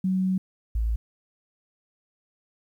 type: tone pair in turn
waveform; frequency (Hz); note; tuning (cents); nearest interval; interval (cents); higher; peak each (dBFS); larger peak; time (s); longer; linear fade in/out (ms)
sine; 187.3 / 55.68; F#3 / A1; +21 / +21; octave + major sixth; 2100; first; -21 / -22; first; 0.04-0.38 / 0.75-0.96; first; 5
effects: 10-bit